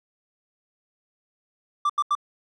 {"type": "tone bursts", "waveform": "triangle", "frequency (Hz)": 1174.7, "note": "D6", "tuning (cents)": 0, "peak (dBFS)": -17, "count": 3, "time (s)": [1.85, 2.152], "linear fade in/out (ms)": 5, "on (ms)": 46, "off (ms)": 82, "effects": ["resampled to 24000 Hz"]}